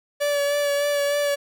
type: tone with vibrato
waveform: 45% pulse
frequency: 575 Hz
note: D5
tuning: 37 cents flat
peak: -20 dBFS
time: 0.2-1.36 s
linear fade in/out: 20 ms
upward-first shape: sine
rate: 3.3 Hz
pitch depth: 20 cents each way
effects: none